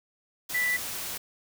sine tone in noise, 1975.5 Hz, B6, in tune, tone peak -24 dBFS, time 0.54-0.77 s, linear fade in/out 10 ms, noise white, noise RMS -35 dBFS, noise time 0.49-1.18 s, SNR +8 dB, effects none

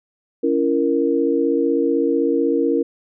sine chord, A# diminished, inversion first, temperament just, 279.7 / 335.6 / 466.2 Hz, C#4 / E4 / A#4, +16 / +31 / 0 cents, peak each -20 / -20 / -19 dBFS, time 0.43-2.83 s, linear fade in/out 10 ms, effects none

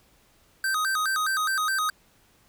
square tone with vibrato, 1396.9 Hz, F6, in tune, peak -24 dBFS, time 0.64-1.9 s, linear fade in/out 2 ms, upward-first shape square, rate 4.8 Hz, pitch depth 190 cents each way, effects pink hiss -61 dBFS RMS until 2.48 s

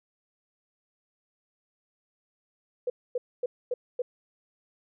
sine tone bursts, 493.9 Hz, B4, in tune, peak -25 dBFS, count 5, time 2.87-4.02 s, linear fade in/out 5 ms, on 30 ms, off 250 ms, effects none

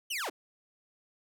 sawtooth linear sweep, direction down, 3136 to 209.2 Hz, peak -29 dBFS, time 0.1-0.3 s, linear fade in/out 10 ms, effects none

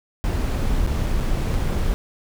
brown noise with dropouts, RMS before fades -21 dBFS, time 0.24-1.94 s, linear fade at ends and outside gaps 0 ms, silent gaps 0.864-0.873 / 1.064-1.069 / 1.201-1.207 / 1.542-1.547 s, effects none

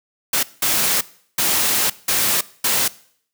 white noise bursts at uneven times, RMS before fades -18 dBFS, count 5, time 0.33-0.43 / 0.62-1.01 / 1.38-1.9 / 2.08-2.41 / 2.64-2.88 s, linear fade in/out 5 ms, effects noise-tail reverb RT60 0.6 s tail -20 dB re dry + high-pass 100 Hz 12 dB/octave

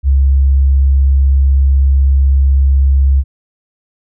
sine tone, 68 Hz, C#2, 33 cents flat, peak -6 dBFS, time 0.03-3.24 s, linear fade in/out 50 ms, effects none

